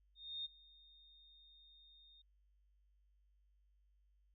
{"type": "tone with ADSR envelope", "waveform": "sine", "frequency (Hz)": 3675, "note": "A#7", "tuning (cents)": -25, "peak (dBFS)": -40, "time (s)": [0.15, 2.22], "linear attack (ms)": 300, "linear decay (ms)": 20, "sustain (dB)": -22, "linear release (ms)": 6, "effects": ["added 50 Hz sine -70 dBFS peak until 4.34 s"]}